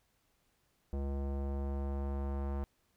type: tone with low-pass filter sweep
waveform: square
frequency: 69.3 Hz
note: C#2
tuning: in tune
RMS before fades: -36 dBFS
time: 0.93-2.64 s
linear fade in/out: 0 ms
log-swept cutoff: 590 to 1000 Hz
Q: 1.2
effects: pink hiss -75 dBFS RMS until 2.96 s